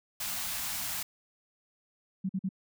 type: band-stop noise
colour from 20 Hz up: white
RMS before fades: -35 dBFS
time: 0.2-1.03 s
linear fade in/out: 5 ms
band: 260 to 640 Hz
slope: 48 dB/octave
type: tone bursts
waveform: sine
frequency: 190 Hz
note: F#3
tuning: 46 cents sharp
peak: -28 dBFS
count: 3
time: 2.24-2.491 s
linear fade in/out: 10 ms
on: 53 ms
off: 46 ms
effects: none